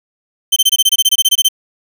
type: tone bursts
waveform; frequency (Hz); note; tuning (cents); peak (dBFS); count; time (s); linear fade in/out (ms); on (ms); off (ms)
sawtooth; 3102; G7; -19; -4; 15; 0.52-1.487; 10; 43; 23
effects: none